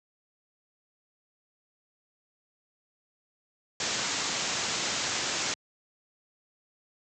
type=low-pass noise; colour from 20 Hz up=white; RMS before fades=-31 dBFS; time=3.8-5.54 s; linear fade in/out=2 ms; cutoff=7500 Hz; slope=96 dB/octave; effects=high-pass 100 Hz 12 dB/octave